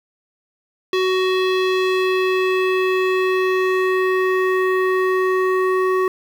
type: tone with low-pass filter sweep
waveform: square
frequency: 373.2 Hz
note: F#4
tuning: 15 cents sharp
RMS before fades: -18 dBFS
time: 0.93-6.08 s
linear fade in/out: 2 ms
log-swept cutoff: 3700 to 1500 Hz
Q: 2
effects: 7-bit